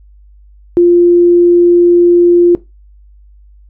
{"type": "tone", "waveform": "sine", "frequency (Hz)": 348.6, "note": "F4", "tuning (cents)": -3, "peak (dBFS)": -3, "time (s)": [0.77, 2.55], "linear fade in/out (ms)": 0, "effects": ["noise-tail reverb RT60 0.2 s tail -18 dB re dry", "added 50 Hz sine -38 dBFS peak until 3.69 s"]}